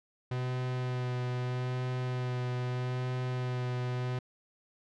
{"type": "tone with vibrato", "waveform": "45% pulse", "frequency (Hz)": 125.7, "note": "B2", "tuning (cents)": 31, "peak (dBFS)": -31, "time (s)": [0.31, 4.19], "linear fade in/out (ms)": 5, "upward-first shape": "sine", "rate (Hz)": 0.79, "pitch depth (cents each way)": 15, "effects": ["low-pass 4000 Hz 12 dB/octave"]}